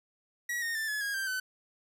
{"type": "tone with pitch steps", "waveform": "45% pulse", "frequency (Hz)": [1918, 1844.1, 1773.1, 1704.8, 1639.1, 1576, 1515.3], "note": ["A#6", "A#6", "A6", "G#6", "G#6", "G6", "F#6"], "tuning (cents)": [49, -19, 13, 45, -23, 9, 41], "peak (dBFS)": -31, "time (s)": [0.49, 1.4], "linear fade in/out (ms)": 5, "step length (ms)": 130, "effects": []}